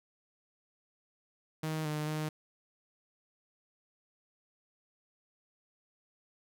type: tone with pitch steps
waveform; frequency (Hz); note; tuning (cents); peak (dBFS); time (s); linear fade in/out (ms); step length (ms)
sawtooth; 156.9 / 151.7 / 154.2; D#3 / D#3 / D#3; +15 / -44 / -15; -29; 1.63-2.29; 5; 220
effects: none